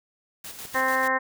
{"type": "noise with tremolo", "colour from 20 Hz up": "white", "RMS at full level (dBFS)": -38, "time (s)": [0.44, 1.08], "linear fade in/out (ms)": 5, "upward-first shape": "square", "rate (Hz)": 6.8, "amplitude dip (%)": 45}
{"type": "clicks", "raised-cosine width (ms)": 2, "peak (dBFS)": -31, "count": 2, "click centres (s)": [0.653, 0.745]}
{"type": "harmonic tone", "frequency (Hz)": 261.6, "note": "C4", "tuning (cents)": 0, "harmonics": [1, 2, 3, 4, 5, 6, 7, 8], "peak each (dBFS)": [-35, -29, -30, -26, -35, -32, -25, -37], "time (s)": [0.74, 1.19], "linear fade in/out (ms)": 20}
{"effects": []}